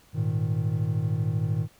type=chord; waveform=triangle; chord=Ab suspended second; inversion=none; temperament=just; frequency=103.83 / 116.8 / 155.74 Hz; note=Ab2 / Bb2 / Eb3; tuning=0 / +4 / +2 cents; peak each=-26 dBFS; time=0.13-1.68 s; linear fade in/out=50 ms; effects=pink hiss -58 dBFS RMS until 1.79 s